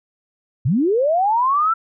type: linear sweep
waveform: sine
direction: up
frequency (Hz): 103.83 to 1360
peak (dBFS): -14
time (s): 0.65-1.74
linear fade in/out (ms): 10
effects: none